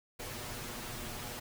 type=noise with comb filter; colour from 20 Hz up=pink; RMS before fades=-42 dBFS; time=0.19-1.4 s; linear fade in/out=10 ms; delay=8.3 ms; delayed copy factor=+0.7; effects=none